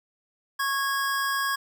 square tone pair together, 1098.4 / 1650 Hz, C#6 / G#6, -16 / -12 cents, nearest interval perfect fifth, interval 704 cents, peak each -28 / -28 dBFS, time 0.59-1.56 s, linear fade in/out 10 ms, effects none

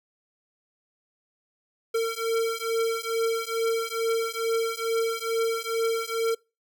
square beating tone pair, 453.7 / 456 Hz, A#4 / A#4, -47 / -38 cents, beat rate 2.3 Hz, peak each -28 dBFS, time 1.94-6.35 s, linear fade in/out 10 ms, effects noise-tail reverb RT60 0.3 s tail -26 dB re dry

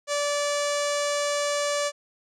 sawtooth tone with low-pass filter, 580 Hz, D5, 22 cents flat, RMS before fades -26 dBFS, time 0.07-1.92 s, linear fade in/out 50 ms, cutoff 7300 Hz, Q 2.4, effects none

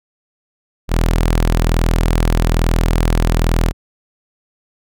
sawtooth tone, 41.16 Hz, E1, 2 cents flat, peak -8 dBFS, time 0.88-3.73 s, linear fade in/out 50 ms, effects none

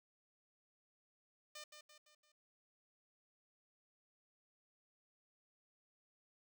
5% pulse tone with echo, 602 Hz, D5, 43 cents sharp, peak -38 dBFS, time 1.55-1.64 s, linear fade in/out 5 ms, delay 170 ms, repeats 4, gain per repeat -6 dB, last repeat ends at 2.32 s, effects none

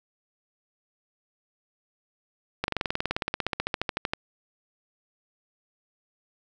slowing click train, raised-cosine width 0.3 ms, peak -10 dBFS, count 26, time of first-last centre 2.64-4.135 s, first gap 41 ms, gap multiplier 1.03, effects none

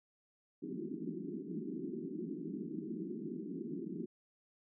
white band-pass noise, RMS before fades -42 dBFS, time 0.62-4.06 s, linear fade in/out 10 ms, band 160 to 390 Hz, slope 96 dB/octave, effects none

